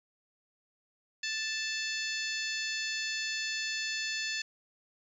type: harmonic tone with a mistuned harmonic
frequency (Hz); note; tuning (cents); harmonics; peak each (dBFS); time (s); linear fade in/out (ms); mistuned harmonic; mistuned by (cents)
880; A5; 0; 2 / 3 / 4 / 5 / 6 / 7 / 8; -37 / -38 / -41 / -39 / -42 / -45 / -45; 1.23-4.42; 5; 6; -37
effects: 11-bit